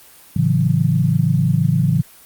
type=chord; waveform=sine; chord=F# minor seventh; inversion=first; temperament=equal; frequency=110 / 138.59 / 164.81 / 185 Hz; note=A2 / C#3 / E3 / F#3; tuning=0 / 0 / 0 / 0 cents; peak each=-20 / -17 / -17 / -23 dBFS; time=0.36-2.02 s; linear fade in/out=5 ms; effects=white hiss -45 dBFS RMS until 2.25 s + Opus 32 kbps